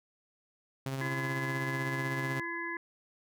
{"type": "tone with tremolo", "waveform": "sawtooth", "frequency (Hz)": 134.4, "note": "C3", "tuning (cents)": 47, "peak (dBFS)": -28, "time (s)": [0.86, 2.4], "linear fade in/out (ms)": 2, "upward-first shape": "triangle", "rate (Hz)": 16, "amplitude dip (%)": 40}
{"type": "harmonic tone", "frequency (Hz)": 338.6, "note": "E4", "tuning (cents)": 46, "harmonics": [1, 3, 5, 6], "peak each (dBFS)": [-41, -41, -38, -40], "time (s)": [1.01, 2.77], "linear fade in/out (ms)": 2}
{"effects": []}